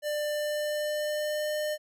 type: tone with pitch glide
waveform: square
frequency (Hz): 595 to 605.1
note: D5 to D#5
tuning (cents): +22 to -48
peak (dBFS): -29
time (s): 0.02-1.78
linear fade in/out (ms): 50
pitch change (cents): +30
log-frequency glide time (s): 0.31-1.54
effects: none